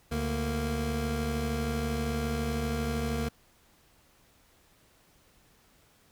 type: tone pair together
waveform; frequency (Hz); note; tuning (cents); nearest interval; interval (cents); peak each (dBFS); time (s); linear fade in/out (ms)
25% pulse; 73.2 / 232.1; D2 / A#3; -5 / -7; octave + minor sixth; 1998; -28 / -28; 0.11-3.29; 10
effects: pink hiss -63 dBFS RMS until 6.11 s